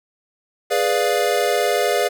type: chord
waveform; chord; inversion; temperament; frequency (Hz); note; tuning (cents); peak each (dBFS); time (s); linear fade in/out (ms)
square; G# diminished seventh; none; equal; 415.3 / 493.9 / 587.3 / 698.5; G#4 / B4 / D5 / F5; 0 / 0 / 0 / 0; -23; 0.7-2.09; 20
effects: none